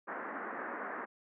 white band-pass noise, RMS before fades -41 dBFS, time 0.07-1.06 s, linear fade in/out 20 ms, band 210 to 1800 Hz, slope 48 dB/octave, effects none

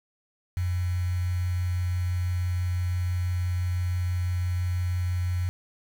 sine tone with quantisation, 89.4 Hz, F2, 41 cents sharp, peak -24 dBFS, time 0.57-5.49 s, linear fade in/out 0 ms, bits 7, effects none

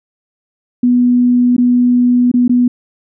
sine tone with dropouts, 245.6 Hz, B3, 9 cents flat, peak -7 dBFS, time 0.83-2.68 s, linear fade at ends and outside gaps 5 ms, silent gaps 1.566-1.58 / 2.316-2.339 / 2.48-2.494 s, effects none

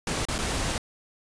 pink noise with dropouts, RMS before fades -28 dBFS, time 0.07-0.78 s, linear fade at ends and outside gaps 2 ms, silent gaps 0.253-0.285 / 0.382-0.387 s, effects resampled to 22050 Hz

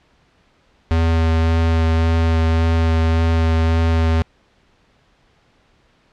square tone with vibrato, 81.8 Hz, E2, 13 cents flat, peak -14 dBFS, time 0.91-4.22 s, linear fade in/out 0 ms, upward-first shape sine, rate 1.8 Hz, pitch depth 12 cents each way, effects pink hiss -57 dBFS RMS until 6.12 s + low-pass 4000 Hz 12 dB/octave

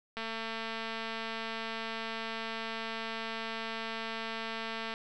click train, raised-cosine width 0.3 ms, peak -22 dBFS, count 1074, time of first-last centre 0.17-4.939 s, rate 225 Hz, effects none

